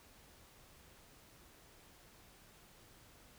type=silence; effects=pink hiss -62 dBFS RMS until 3.38 s